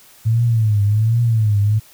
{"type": "tone with vibrato", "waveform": "sine", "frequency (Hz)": 109.7, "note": "A2", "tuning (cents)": -5, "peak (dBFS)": -12, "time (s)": [0.25, 1.8], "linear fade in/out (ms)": 20, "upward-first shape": "triangle", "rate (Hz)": 1.3, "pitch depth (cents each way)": 150, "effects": ["white hiss -47 dBFS RMS until 1.93 s"]}